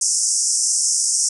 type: band-pass noise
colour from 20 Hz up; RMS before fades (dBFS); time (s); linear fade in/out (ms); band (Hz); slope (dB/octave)
pink; -19; 0.01-1.29; 5; 5300 to 9600; 96
effects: none